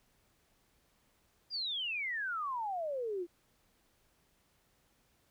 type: exponential sweep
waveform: sine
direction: down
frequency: 4956 to 332.9 Hz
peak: -34 dBFS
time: 1.5-3.27 s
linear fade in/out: 50 ms
effects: pink hiss -72 dBFS RMS until 5.3 s